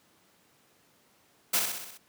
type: noise with echo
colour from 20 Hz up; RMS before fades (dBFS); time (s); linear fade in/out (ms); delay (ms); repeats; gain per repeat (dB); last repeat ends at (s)
white; -25; 1.53-1.6; 10; 63; 6; -4; 1.978
effects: pink hiss -64 dBFS RMS until 2.08 s + high-pass 150 Hz 12 dB/octave